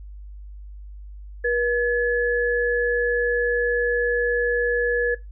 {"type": "tone pair together", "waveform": "sine", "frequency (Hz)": [480.9, 1708.3], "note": ["B4", "G#6"], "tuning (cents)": [-46, 48], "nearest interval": "octave + minor seventh", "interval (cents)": 2194, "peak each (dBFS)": -21, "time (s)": [1.44, 5.15], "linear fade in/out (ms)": 10, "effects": ["noise-tail reverb RT60 0.2 s tail -20 dB re dry", "added 50 Hz sine -36 dBFS peak until 5.31 s"]}